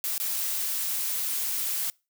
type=noise with dropouts; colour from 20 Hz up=blue; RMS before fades=-29 dBFS; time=0.04-1.9 s; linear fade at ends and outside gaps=0 ms; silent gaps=0.179-0.2 s; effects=noise-tail reverb RT60 0.3 s tail -26 dB re dry